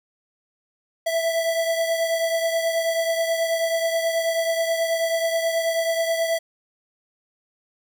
square beating tone pair, 659.3 / 668.6 Hz, E5 / E5, 0 / +24 cents, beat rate 9.3 Hz, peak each -22 / -29 dBFS, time 1.06-6.39 s, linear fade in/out 10 ms, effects none

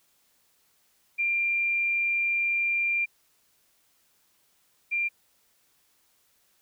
sine tone pair in turn, 2383 / 2383 Hz, D7 / D7, +25 / +25 cents, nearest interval unison, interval 0 cents, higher neither, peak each -23 / -24 dBFS, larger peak first, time 1.18-3.06 / 4.91-5.09 s, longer first, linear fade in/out 20 ms, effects white hiss -67 dBFS RMS until 6.61 s

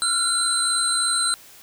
sine tone cluster, 1362 / 1425 / 4054 / 8560 Hz, F6 / F6 / B7 / C9, -44 / +34 / +45 / +38 cents, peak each -28 / -29 / -23 / -22 dBFS, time 0.02-1.34 s, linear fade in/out 0 ms, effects white hiss -47 dBFS RMS until 1.62 s

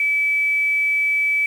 sine tone with quantisation, 2300 Hz, D7, 37 cents flat, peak -16 dBFS, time 0-1.46 s, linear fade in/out 2 ms, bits 7, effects none

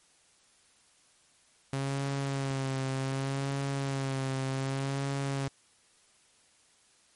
sawtooth tone with vibrato, 135.8 Hz, C#3, 35 cents flat, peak -26 dBFS, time 1.73-5.48 s, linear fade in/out 2 ms, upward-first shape sine, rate 0.66 Hz, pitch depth 34 cents each way, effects white hiss -64 dBFS RMS until 7.15 s + MP3 48 kbps

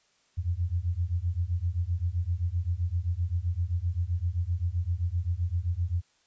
sine beating tone pair, 83.6 / 91.3 Hz, E2 / F#2, +25 / -23 cents, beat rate 7.7 Hz, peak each -29 / -29 dBFS, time 0.37-6.02 s, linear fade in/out 20 ms, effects white hiss -67 dBFS RMS until 6.26 s + resampled to 16000 Hz

